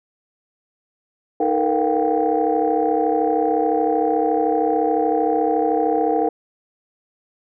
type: tone cluster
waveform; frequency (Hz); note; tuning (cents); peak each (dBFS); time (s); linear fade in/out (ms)
sine; 312.1 / 445.9 / 479.5 / 712 / 784; D#4 / A4 / A#4 / F5 / G5; +5 / +23 / +49 / +33 / 0; -22; 1.4-6.29; 5
effects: tanh soft clip ceiling -7 dBFS